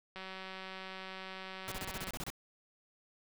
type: click train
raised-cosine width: 0.3 ms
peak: -29 dBFS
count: 369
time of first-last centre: 0.16-2.107 s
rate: 189 Hz
type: noise bursts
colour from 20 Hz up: pink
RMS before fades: -41 dBFS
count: 10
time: 1.68-2.302 s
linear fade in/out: 0 ms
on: 37 ms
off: 28 ms
effects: none